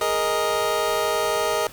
25% pulse chord, Ab suspended second, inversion none, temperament just, 415.3 / 467.2 / 623 Hz, Ab4 / Bb4 / Eb5, 0 / +4 / +2 cents, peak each -23 / -22 / -20 dBFS, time 0.01-1.67 s, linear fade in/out 2 ms, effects pink hiss -43 dBFS RMS until 1.72 s

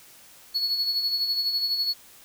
triangle tone with tremolo, 4385 Hz, C#8, 20 cents flat, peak -20 dBFS, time 0.54-1.94 s, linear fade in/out 20 ms, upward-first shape sine, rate 12 Hz, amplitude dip 50%, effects white hiss -51 dBFS RMS until 2.24 s

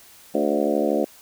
harmonic tone with a mistuned harmonic, 72.7 Hz, D2, 17 cents flat, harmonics 3 / 4 / 5 / 6 / 7 / 8 / 9 / 10, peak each -27 / -25 / -26 / -28 / -26 / -27 / -29 / -33 dBFS, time 0.34-1.05 s, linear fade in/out 10 ms, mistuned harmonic 7, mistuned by +24 cents, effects white hiss -49 dBFS RMS until 1.21 s

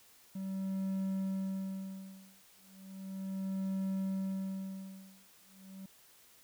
triangle tone with tremolo, 191.8 Hz, G3, 37 cents flat, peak -30 dBFS, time 0.35-5.86 s, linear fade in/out 5 ms, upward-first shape sine, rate 0.35 Hz, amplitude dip 100%, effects white hiss -62 dBFS RMS until 6.43 s

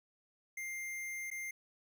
square tone with dropouts, 2100 Hz, C7, 6 cents sharp, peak -40 dBFS, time 0.57-1.51 s, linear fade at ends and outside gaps 5 ms, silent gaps 1.303-1.313 s, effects none

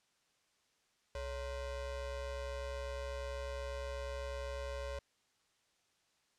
square ring-modulated tone, 246.9 Hz, B3, in tune, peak -37 dBFS, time 1.15-4.99 s, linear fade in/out 2 ms, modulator 311 Hz, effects white hiss -75 dBFS RMS until 6.38 s + low-pass 7000 Hz 12 dB/octave

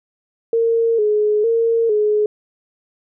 sine tone with vibrato, 440 Hz, A4, in tune, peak -13 dBFS, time 0.53-2.26 s, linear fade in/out 2 ms, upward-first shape square, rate 1.1 Hz, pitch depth 73 cents each way, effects none

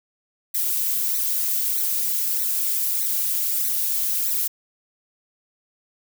violet noise with flanger, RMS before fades -23 dBFS, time 0.54-4.48 s, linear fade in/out 10 ms, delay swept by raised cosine 0.49 to 4.99 ms, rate 1.6 Hz, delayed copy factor +0.95, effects none

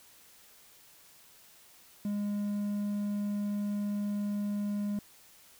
triangle tone, 205.2 Hz, G#3, 21 cents flat, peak -28 dBFS, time 2.05-4.99 s, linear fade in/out 2 ms, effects white hiss -58 dBFS RMS until 5.59 s

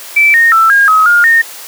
sine tone with pitch steps, 2323 / 1848 / 1330 / 1624 / 1273 / 1418 / 1836 Hz, D7 / A#6 / E6 / G#6 / D#6 / F6 / A#6, -20 / -16 / +15 / -39 / +39 / +26 / -27 cents, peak -4 dBFS, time 0.16-1.42 s, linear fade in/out 10 ms, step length 180 ms, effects white hiss -29 dBFS RMS until 1.67 s + high-pass 400 Hz 12 dB/octave

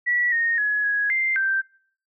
sine tone with pitch steps, 1943 / 1852 / 1687 / 1664 / 2091 / 1566 Hz, B6 / A#6 / G#6 / G#6 / C7 / G6, -29 / -12 / +27 / +3 / -2 / -2 cents, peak -19 dBFS, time 0.06-1.62 s, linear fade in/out 20 ms, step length 260 ms, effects noise-tail reverb RT60 0.5 s tail -20 dB re dry

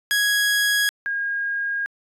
sawtooth / sine tone pair in turn, 1661.2 / 1627 Hz, G#6 / G#6, 0 / -36 cents, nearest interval unison, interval 36 cents, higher first, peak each -14 / -22 dBFS, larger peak first, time 0.11-0.89 / 1.06-1.86 s, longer second, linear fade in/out 0 ms, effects resampled to 32000 Hz

